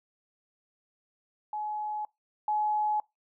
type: tone pair in turn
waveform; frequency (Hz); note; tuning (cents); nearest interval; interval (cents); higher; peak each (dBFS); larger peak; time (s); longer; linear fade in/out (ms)
sine; 847 / 847; G#5 / G#5; +34 / +34; unison; 0; neither; -31 / -25; second; 1.53-2.05 / 2.48-3; neither; 2
effects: noise-tail reverb RT60 0.2 s tail -24 dB re dry